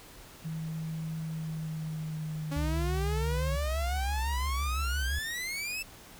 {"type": "tone with pitch glide", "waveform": "sine", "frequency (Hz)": [160, 151.72], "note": ["D#3", "D#3"], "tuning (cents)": [49, -43], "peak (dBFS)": -33, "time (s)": [0.44, 3.57], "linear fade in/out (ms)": 20, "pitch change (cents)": -92, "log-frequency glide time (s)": [1.21, 3.24]}
{"type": "exponential sweep", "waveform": "sawtooth", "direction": "up", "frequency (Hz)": [277.2, 2664], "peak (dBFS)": -30, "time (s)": [2.51, 5.83], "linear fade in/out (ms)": 10}
{"type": "tone with vibrato", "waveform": "sine", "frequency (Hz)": 67, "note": "C2", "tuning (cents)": 42, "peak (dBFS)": -29, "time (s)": [2.56, 5.19], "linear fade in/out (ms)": 5, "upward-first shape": "sine", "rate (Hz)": 5.9, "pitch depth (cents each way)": 120}
{"effects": ["pink hiss -51 dBFS RMS until 6.19 s"]}